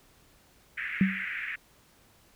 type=band-pass noise; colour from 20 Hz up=white; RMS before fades=-35 dBFS; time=0.77-1.56 s; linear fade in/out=10 ms; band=1600 to 2300 Hz; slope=48 dB/octave
type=tone with exponential decay; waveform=sine; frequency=191.2 Hz; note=G3; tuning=43 cents flat; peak=-16 dBFS; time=1.01-1.25 s; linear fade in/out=2 ms; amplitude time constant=51 ms
effects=pink hiss -61 dBFS RMS until 2.35 s